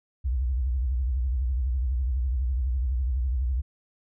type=tone with vibrato; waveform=sine; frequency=63.5 Hz; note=B1; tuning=49 cents sharp; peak=-22 dBFS; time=0.24-3.62 s; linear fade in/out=20 ms; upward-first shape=sine; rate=12 Hz; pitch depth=170 cents each way; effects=tanh soft clip ceiling -18 dBFS